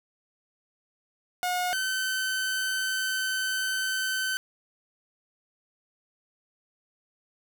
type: tone pair in turn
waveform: sawtooth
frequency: 722 / 1529.9 Hz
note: F#5 / G6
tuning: -43 / -43 cents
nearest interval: octave + minor second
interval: 1300 cents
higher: second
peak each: -22 / -23 dBFS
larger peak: first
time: 1.43-1.73 / 1.73-4.37 s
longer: second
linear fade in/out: 0 ms
effects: 8-bit